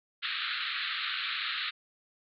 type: band-pass noise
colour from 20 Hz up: white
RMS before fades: -34 dBFS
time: 0.22-1.71 s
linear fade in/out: 20 ms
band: 1200 to 4200 Hz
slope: 96 dB/octave
effects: none